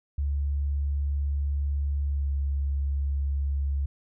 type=tone with pitch glide; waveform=sine; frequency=71 to 69.82 Hz; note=C#2 to C#2; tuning=+42 to +13 cents; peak=-24 dBFS; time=0.18-3.86 s; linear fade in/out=5 ms; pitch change=-29 cents; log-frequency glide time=2.06-2.31 s; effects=none